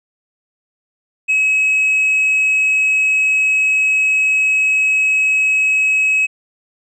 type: tone with tanh clipping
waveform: sine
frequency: 2561 Hz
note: D#7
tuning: 49 cents sharp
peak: -12 dBFS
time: 1.28-6.27 s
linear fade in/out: 20 ms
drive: 1 dB
effects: none